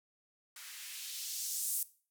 violet noise with band-pass filter sweep, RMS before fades -40 dBFS, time 0.56-1.83 s, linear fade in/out 2 ms, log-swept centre 1400 to 10000 Hz, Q 1.2, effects noise-tail reverb RT60 0.4 s tail -18 dB re dry

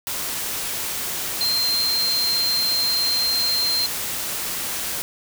sine tone in noise, 4162 Hz, C8, 10 cents flat, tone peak -19 dBFS, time 1.41-3.86 s, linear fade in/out 0 ms, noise white, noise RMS -27 dBFS, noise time 0.07-5.02 s, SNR +5 dB, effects none

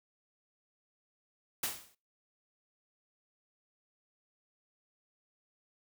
white noise with exponential decay, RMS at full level -31 dBFS, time 1.63-1.95 s, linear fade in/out 5 ms, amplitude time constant 69 ms, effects noise-tail reverb RT60 0.3 s tail -22 dB re dry

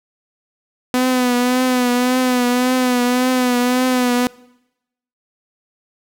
sawtooth tone with vibrato, 250.1 Hz, B3, 22 cents sharp, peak -10 dBFS, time 0.94-4.27 s, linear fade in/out 0 ms, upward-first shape triangle, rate 1.8 Hz, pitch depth 48 cents each way, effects noise-tail reverb RT60 0.9 s tail -23 dB re dry

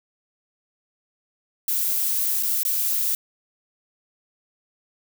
violet noise with dropouts, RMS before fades -23 dBFS, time 1.68-3.15 s, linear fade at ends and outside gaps 2 ms, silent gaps 2.427-2.432 / 2.632-2.65 s, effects none

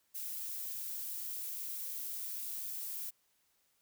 violet noise, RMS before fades -41 dBFS, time 0.14-3.11 s, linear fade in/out 20 ms, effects white hiss -75 dBFS RMS until 3.81 s

